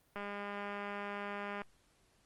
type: click train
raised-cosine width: 0.5 ms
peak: -27 dBFS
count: 297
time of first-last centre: 0.16-1.618 s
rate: 203 Hz
effects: pink hiss -71 dBFS RMS until 2.25 s + Opus 32 kbps